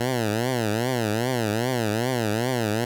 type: tone with vibrato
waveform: 10% pulse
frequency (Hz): 116.54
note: A#2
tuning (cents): 0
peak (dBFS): -14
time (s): 0-2.85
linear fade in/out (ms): 5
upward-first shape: triangle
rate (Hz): 2.5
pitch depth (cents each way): 220
effects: none